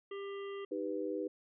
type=harmonic tone; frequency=397.4 Hz; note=G4; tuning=24 cents sharp; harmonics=1 / 3 / 5 / 7 / 8; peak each=-40 / -50 / -54 / -57 / -58 dBFS; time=0.11-0.65 s; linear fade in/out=5 ms
type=chord; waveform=sine; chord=Eb augmented; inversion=none; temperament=equal; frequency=311.1 / 392 / 493.9 Hz; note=Eb4 / G4 / B4; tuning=0 / 0 / 0 cents; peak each=-39 dBFS; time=0.71-1.28 s; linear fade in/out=10 ms
effects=none